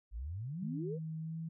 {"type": "exponential sweep", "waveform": "sine", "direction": "up", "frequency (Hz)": [49, 523.3], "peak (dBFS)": -38, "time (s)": [0.11, 0.99], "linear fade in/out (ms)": 50}
{"type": "tone with pitch glide", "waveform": "sine", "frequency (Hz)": [159, 162.9], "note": ["D#3", "E3"], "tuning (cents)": [38, -20], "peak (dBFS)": -38, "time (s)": [0.62, 1.49], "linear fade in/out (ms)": 10, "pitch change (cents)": 42, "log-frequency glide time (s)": [1.19, 1.38]}
{"effects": []}